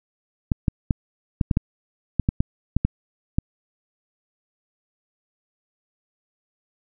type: clicks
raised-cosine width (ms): 5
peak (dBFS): -6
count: 12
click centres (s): 0.518 / 0.682 / 0.908 / 1.412 / 1.512 / 1.571 / 2.197 / 2.289 / 2.405 / 2.766 / 2.85 / 3.385
effects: none